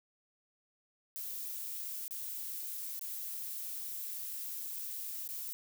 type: noise with dropouts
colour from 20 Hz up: violet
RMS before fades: -41 dBFS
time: 1.16-5.53 s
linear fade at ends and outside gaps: 0 ms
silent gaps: 2.08-2.109 / 2.993-3.012 / 5.277-5.289 s
effects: none